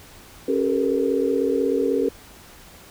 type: tone cluster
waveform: sine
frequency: 274.9 / 389 / 439 / 475.2 Hz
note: C#4 / G4 / A4 / A#4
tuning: -14 / -13 / -4 / +33 cents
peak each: -24 dBFS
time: 0.48-2.09 s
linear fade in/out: 5 ms
effects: pink hiss -46 dBFS RMS until 2.9 s